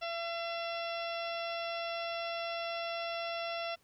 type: harmonic tone with a mistuned harmonic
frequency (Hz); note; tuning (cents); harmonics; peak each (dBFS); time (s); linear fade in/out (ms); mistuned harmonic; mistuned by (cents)
676; E5; +43; 1 / 2 / 3 / 4 / 5 / 6 / 7 / 8; -37 / -43 / -47 / -43 / -46 / -52 / -54 / -49; 0.01-3.76; 20; 5; +19
effects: pink hiss -69 dBFS RMS until 3.83 s